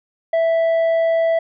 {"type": "tone with tanh clipping", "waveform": "sine", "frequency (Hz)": 659, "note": "E5", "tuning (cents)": -1, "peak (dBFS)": -15, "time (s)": [0.33, 1.39], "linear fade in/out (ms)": 5, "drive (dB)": 5, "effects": []}